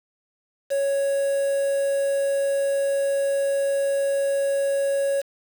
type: tone with quantisation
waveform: triangle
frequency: 554.4 Hz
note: C#5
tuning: in tune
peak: -18 dBFS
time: 0.7-5.22 s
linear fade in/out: 20 ms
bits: 6
effects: none